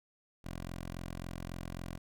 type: tone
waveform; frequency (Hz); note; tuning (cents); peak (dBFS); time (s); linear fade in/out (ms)
10% pulse; 43.65; F1; 0; -32; 0.44-1.98; 10
effects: none